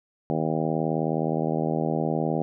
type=harmonic tone; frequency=79.4 Hz; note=D#2; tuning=36 cents sharp; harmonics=2 / 3 / 4 / 5 / 6 / 7 / 8 / 9 / 10; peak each=-28 / -30 / -31 / -32 / -33 / -33 / -34 / -35 / -35 dBFS; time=0.3-2.42 s; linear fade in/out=0 ms; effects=none